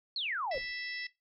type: exponential sweep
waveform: sine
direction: down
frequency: 4435 to 495 Hz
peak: -32 dBFS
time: 0.16-0.58 s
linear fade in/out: 2 ms
type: harmonic tone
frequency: 659.3 Hz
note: E5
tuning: in tune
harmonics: 3 / 4 / 5 / 6 / 7 / 8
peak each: -39 / -48 / -52 / -49 / -51 / -45 dBFS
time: 0.51-1.07 s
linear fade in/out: 5 ms
type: noise with exponential decay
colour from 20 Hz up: brown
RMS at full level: -47 dBFS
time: 0.54-0.88 s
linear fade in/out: 1 ms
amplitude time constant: 72 ms
effects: noise-tail reverb RT60 0.2 s tail -17 dB re dry